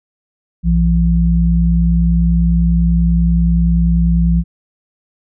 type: tone pair together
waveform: sine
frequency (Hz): 60.1 / 170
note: B1 / F3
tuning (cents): -46 / -46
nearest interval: octave + tritone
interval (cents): 1800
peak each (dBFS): -12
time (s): 0.63-4.44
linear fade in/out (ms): 50
effects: none